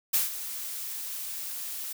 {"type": "noise with ADSR envelope", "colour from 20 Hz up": "blue", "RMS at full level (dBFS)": -23, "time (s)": [0.13, 1.93], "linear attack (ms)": 13, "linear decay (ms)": 150, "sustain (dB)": -13, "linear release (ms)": 8, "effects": []}